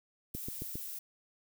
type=noise; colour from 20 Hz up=violet; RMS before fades=-42 dBFS; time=0.34-0.99 s; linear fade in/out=5 ms
type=click train; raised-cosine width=3 ms; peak=-27 dBFS; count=4; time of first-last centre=0.35-0.755 s; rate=7.4 Hz
effects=none